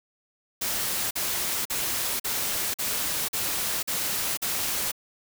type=noise bursts; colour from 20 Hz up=white; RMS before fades=-28 dBFS; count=8; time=0.61-4.918 s; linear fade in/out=10 ms; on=500 ms; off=44 ms; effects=none